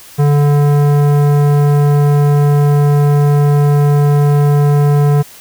sine tone with tanh clipping, 145.1 Hz, D3, 21 cents flat, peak -9 dBFS, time 0.18-5.23 s, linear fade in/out 20 ms, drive 16 dB, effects white hiss -37 dBFS RMS until 5.4 s

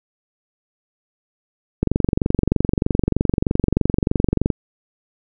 click train, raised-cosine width 3 ms, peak -3 dBFS, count 63, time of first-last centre 1.83-4.502 s, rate 23.2 Hz, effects none

